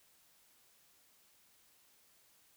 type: silence
effects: white hiss -68 dBFS RMS until 2.56 s